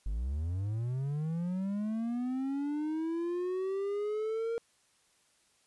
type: linear sweep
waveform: triangle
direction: up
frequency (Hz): 46.25 to 466.2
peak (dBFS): -29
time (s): 0.06-4.58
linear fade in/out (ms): 0
effects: white hiss -69 dBFS RMS until 5.66 s + resampled to 24000 Hz